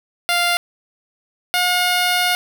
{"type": "tone pair in turn", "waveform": "10% pulse", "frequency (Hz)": [698.5, 718.1], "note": ["F5", "F5"], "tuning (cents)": [0, 48], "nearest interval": "unison", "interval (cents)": 48, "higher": "second", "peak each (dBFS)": -7, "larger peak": "neither", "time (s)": [[0.29, 0.57], [1.54, 2.35]], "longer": "second", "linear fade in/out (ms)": 0, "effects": []}